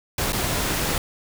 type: noise with dropouts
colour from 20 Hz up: pink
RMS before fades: -24 dBFS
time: 0.18-0.98 s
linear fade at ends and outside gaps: 2 ms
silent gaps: 0.323-0.33 s
effects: none